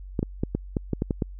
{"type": "clicks", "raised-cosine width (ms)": 3, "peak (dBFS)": -11, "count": 9, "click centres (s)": [0.192, 0.229, 0.435, 0.55, 0.768, 0.933, 1.021, 1.108, 1.222], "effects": ["added 47 Hz sine -37 dBFS peak until 1.39 s"]}